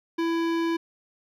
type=tone with hard clipping; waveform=sine; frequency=332.6 Hz; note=E4; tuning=16 cents sharp; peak=-25 dBFS; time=0.18-0.77 s; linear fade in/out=10 ms; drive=18 dB; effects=none